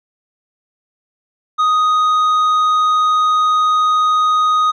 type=tone with tanh clipping; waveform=sine; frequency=1247 Hz; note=D#6; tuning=3 cents sharp; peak=-12 dBFS; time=1.58-4.72 s; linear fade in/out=20 ms; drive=6 dB; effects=none